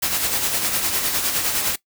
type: noise with tremolo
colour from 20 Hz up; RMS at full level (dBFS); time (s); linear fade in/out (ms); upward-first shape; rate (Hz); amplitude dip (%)
white; -20; 0.02-1.76; 10; sine; 9.8; 45
effects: noise-tail reverb RT60 0.1 s tail -19 dB re dry